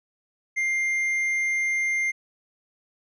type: tone with tanh clipping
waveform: sine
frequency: 2100 Hz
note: C7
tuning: 6 cents sharp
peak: -23 dBFS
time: 0.56-2.12 s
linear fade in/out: 20 ms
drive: 5 dB
effects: none